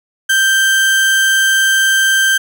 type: tone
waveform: 35% pulse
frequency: 1568 Hz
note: G6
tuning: in tune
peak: -8 dBFS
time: 0.29-2.38 s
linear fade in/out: 10 ms
effects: none

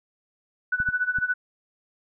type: tone with tremolo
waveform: sine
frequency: 1487 Hz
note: F#6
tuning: 8 cents sharp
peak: -19 dBFS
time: 0.72-1.34 s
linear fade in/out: 5 ms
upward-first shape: sine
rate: 14 Hz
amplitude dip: 85%
type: clicks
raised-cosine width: 5 ms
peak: -24 dBFS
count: 3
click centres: 0.802 / 0.888 / 1.186 s
effects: none

